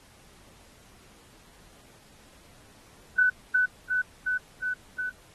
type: tone with echo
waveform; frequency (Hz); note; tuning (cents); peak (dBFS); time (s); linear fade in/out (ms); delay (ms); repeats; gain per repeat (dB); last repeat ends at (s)
sine; 1499; F#6; +22; -18; 3.18-3.3; 10; 360; 5; -2; 5.1
effects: pink hiss -56 dBFS RMS until 5.34 s + AAC 32 kbps